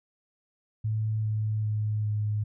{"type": "tone with pitch steps", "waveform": "sine", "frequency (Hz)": [108.9, 107.77, 106.66, 105.56], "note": ["A2", "A2", "G#2", "G#2"], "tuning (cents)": [-17, -35, 47, 29], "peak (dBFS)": -25, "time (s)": [0.84, 2.44], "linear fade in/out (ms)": 10, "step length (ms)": 400, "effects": []}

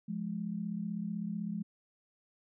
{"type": "tone pair together", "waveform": "sine", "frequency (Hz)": [174.61, 210.5], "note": ["F3", "G#3"], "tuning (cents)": [0, 24], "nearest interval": "minor third", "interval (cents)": 324, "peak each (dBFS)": [-38, -36], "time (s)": [0.08, 1.63], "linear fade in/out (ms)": 10, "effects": []}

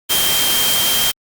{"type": "tone in noise", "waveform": "sine", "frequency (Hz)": 3169, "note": "G7", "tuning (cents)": 18, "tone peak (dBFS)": -18, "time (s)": [0.09, 1.12], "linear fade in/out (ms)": 20, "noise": "white", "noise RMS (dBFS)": -17, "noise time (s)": [0.09, 1.12], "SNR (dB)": -4, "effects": ["Opus 48 kbps"]}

